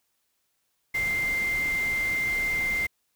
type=tone in noise; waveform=sine; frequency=2093 Hz; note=C7; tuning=in tune; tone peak=-24 dBFS; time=0.94-2.87 s; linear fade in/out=10 ms; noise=pink; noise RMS=-38 dBFS; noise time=0.94-2.87 s; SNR=+11 dB; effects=white hiss -74 dBFS RMS until 3.15 s

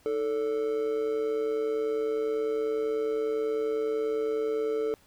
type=tone with amplitude modulation; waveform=triangle; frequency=440.9 Hz; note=A4; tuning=4 cents sharp; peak=-21 dBFS; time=0.06-4.94 s; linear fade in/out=0 ms; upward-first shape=sine; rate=130 Hz; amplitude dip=65%; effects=pink hiss -61 dBFS RMS until 5.06 s

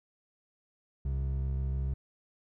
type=tone pair together; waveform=triangle; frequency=66.48 / 133.5 Hz; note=C2 / C3; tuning=+28 / +35 cents; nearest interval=octave; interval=1207 cents; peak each=-28 / -34 dBFS; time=1.05-1.94 s; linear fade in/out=5 ms; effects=none

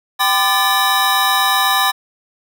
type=tone cluster; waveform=square; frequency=780 / 1013 / 1197 / 1744 / 3852 Hz; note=G5 / B5 / D6 / A6 / B7; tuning=-9 / +44 / +33 / -16 / -44 cents; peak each=-20 dBFS; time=0.19-1.92 s; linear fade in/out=20 ms; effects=none

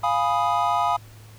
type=chord; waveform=triangle; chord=F half-diminished seventh; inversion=none; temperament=equal; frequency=698.5 / 830.6 / 987.8 / 1244.5 Hz; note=F5 / Ab5 / Cb6 / Eb6; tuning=0 / 0 / 0 / 0 cents; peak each=-23 dBFS; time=0.03-0.97 s; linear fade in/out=10 ms; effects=added 107 Hz sine -44 dBFS peak until 1.38 s + pink hiss -51 dBFS RMS until 1.38 s

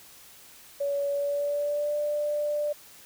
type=tone with pitch glide; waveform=sine; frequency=566 to 591.4 Hz; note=C#5 to D5; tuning=+36 to +12 cents; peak=-25 dBFS; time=0.8-2.73 s; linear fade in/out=10 ms; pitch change=+76 cents; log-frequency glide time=1.09-1.95 s; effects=white hiss -51 dBFS RMS until 3.05 s

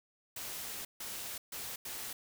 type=noise bursts at uneven times; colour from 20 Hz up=white; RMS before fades=-42 dBFS; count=4; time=0.36-0.85 / 1-1.38 / 1.52-1.76 / 1.85-2.13 s; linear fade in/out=5 ms; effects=none

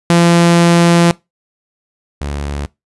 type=tone pair in turn; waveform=sawtooth; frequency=170.9 / 71.67 Hz; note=F3 / D2; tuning=-37 / -42 cents; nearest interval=octave + minor third; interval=1505 cents; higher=first; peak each=-3 / -15 dBFS; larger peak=first; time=0.1-1.11 / 2.21-2.66 s; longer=first; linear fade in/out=0 ms; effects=noise-tail reverb RT60 0.2 s tail -22 dB re dry + resampled to 24000 Hz

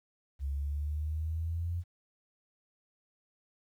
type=exponential sweep; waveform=sine; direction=up; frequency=68.2 to 87.8 Hz; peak=-31 dBFS; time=0.39-1.84 s; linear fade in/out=50 ms; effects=11-bit

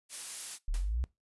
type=noise; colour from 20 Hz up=blue; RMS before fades=-38 dBFS; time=0.09-0.59 s; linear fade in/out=50 ms
type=linear sweep; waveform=sine; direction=up; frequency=33.84 to 65.4 Hz; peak=-29 dBFS; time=0.68-1.04 s; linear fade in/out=0 ms
type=noise with exponential decay; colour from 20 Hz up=white; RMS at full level=-43 dBFS; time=0.74-0.96 s; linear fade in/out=1 ms; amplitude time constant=47 ms
effects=noise-tail reverb RT60 0.2 s tail -21 dB re dry + resampled to 24000 Hz

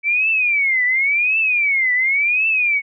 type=tone with vibrato; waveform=sine; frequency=2288 Hz; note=D7; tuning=46 cents flat; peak=-14 dBFS; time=0.03-2.82 s; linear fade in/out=50 ms; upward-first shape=triangle; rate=0.92 Hz; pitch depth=270 cents each way; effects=none

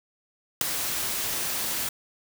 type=noise with ADSR envelope; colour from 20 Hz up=white; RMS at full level=-17 dBFS; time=0.61-1.89 s; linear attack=3 ms; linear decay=5 ms; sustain=-12 dB; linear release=4 ms; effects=none

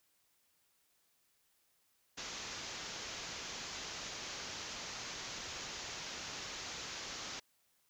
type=low-pass noise; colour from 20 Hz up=white; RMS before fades=-45 dBFS; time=2.17-7.4 s; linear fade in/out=10 ms; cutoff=6900 Hz; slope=96 dB/octave; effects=white hiss -75 dBFS RMS until 7.89 s

